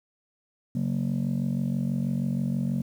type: chord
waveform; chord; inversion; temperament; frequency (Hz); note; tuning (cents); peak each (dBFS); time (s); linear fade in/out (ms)
sine; F# major; second; just; 138.75 / 185 / 231.2; C#3 / F#3 / A#3; +2 / 0 / -14; -27; 0.75-2.82; 5
effects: tanh soft clip ceiling -20 dBFS + 9-bit